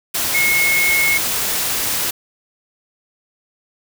sine tone in noise, 2174 Hz, C#7, 34 cents flat, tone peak -14 dBFS, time 0.34-1.18 s, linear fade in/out 10 ms, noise white, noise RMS -20 dBFS, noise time 0.14-2.11 s, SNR +3 dB, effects none

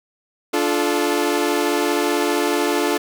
sawtooth chord, D minor, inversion none, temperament equal with one note detuned, 293.7 / 349.2 / 434.2 Hz, D4 / F4 / A4, 0 / 0 / -23 cents, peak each -18 dBFS, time 0.53-2.98 s, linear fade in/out 10 ms, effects none

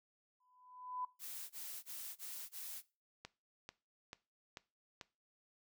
sine tone with exponential growth, 1001 Hz, B5, 23 cents sharp, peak -37 dBFS, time 0.4-1.05 s, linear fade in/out 5 ms, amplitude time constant 140 ms
blue noise bursts, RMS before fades -47 dBFS, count 5, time 1.19-2.824 s, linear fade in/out 50 ms, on 310 ms, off 21 ms
click train, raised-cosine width 0.2 ms, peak -30 dBFS, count 5, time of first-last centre 3.25-5.012 s, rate 2.27 Hz
effects noise-tail reverb RT60 0.3 s tail -19 dB re dry

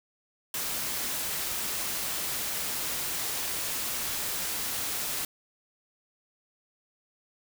white noise, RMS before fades -32 dBFS, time 0.54-5.25 s, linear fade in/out 2 ms, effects none

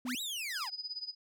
sawtooth linear two-way sweep, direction up then down, 349.2 to 3951 to 682 Hz, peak -33 dBFS, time 0.05-0.7 s, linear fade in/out 50 ms, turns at 0.21 s
sine tone, 250 Hz, B3, 21 cents sharp, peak -35 dBFS, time 0.05-0.15 s, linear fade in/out 2 ms
sine tone with tremolo, 4978 Hz, D#8, in tune, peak -35 dBFS, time 0.49-1.15 s, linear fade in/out 50 ms, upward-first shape sine, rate 17 Hz, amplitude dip 85%
effects none

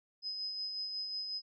sine tone with tremolo, 5050 Hz, D#8, 25 cents sharp, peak -35 dBFS, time 0.22-1.42 s, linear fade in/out 50 ms, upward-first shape sine, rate 5.5 Hz, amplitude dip 35%, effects none

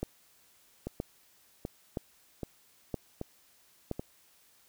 two click trains, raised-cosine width 2 ms, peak -22 / -19 dBFS, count 5 / 5, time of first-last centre 0.87-3.995 / 0.03-3.913 s, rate 1.28 / 1.03 Hz, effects white hiss -64 dBFS RMS until 4.68 s

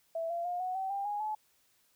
sine tone with pitch steps, 659.3 / 684.5 / 710.7 / 737.9 / 766.1 / 795.4 / 825.9 / 857.5 Hz, E5 / F5 / F5 / F#5 / G5 / G5 / G#5 / A5, 0 / -35 / +30 / -5 / -40 / +25 / -10 / -45 cents, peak -32 dBFS, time 0.15-1.35 s, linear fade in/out 5 ms, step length 150 ms, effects white hiss -70 dBFS RMS until 1.95 s

